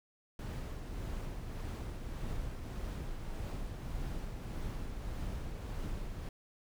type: noise with tremolo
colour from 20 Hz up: brown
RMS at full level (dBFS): -38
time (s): 0.39-6.29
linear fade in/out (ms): 2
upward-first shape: triangle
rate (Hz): 1.7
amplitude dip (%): 40
effects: none